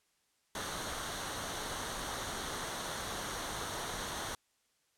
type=noise with comb filter; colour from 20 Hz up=pink; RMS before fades=-39 dBFS; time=0.55-4.35 s; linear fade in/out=2 ms; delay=0.4 ms; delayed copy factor=-0.55; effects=white hiss -75 dBFS RMS until 4.97 s + low-pass 10000 Hz 12 dB/octave